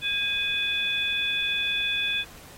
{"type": "tone cluster", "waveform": "sine", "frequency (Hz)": [1628, 2504, 3450], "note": ["G#6", "D#7", "A7"], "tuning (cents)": [-35, 10, -35], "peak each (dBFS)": [-33, -27, -27], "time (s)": [0.01, 2.25], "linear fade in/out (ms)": 50, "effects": ["pink hiss -48 dBFS RMS until 2.57 s", "AAC 48 kbps"]}